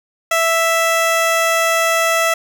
15% pulse tone, 660 Hz, E5, 2 cents sharp, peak -7 dBFS, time 0.31-2.34 s, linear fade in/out 5 ms, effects none

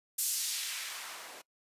blue noise with band-pass filter sweep, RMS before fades -37 dBFS, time 0.18-1.42 s, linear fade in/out 10 ms, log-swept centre 9000 to 460 Hz, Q 0.87, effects noise-tail reverb RT60 0.1 s tail -23 dB re dry + resampled to 32000 Hz

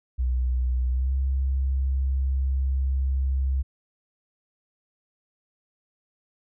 sine tone with pitch glide, 62.5 to 66.6 Hz, B1 to C2, +21 to +31 cents, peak -21 dBFS, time 0.18-3.63 s, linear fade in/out 20 ms, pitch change +110 cents, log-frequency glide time 0.9-1.14 s, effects none

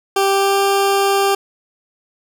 20% pulse tone with pitch glide, 392 to 395.2 Hz, G4 to G4, 0 to +14 cents, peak -8 dBFS, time 0.16-1.35 s, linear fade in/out 5 ms, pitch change +14 cents, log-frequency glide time 0.29-0.59 s, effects none

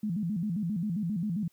sine tone with vibrato, 189.1 Hz, F#3, 38 cents sharp, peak -28 dBFS, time 0.03-1.48 s, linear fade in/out 5 ms, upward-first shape square, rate 7.5 Hz, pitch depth 200 cents each way, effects white hiss -69 dBFS RMS until 1.52 s

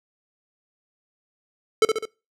square tone with echo, 440 Hz, A4, in tune, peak -13 dBFS, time 1.82-1.85 s, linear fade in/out 2 ms, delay 68 ms, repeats 3, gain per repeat -5 dB, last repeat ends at 2.054 s, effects noise-tail reverb RT60 0.3 s tail -23 dB re dry + low-pass 9000 Hz 12 dB/octave

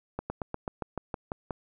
slowing click train, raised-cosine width 1 ms, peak -18 dBFS, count 10, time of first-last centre 0.19-1.508 s, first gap 110 ms, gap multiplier 1.07, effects none

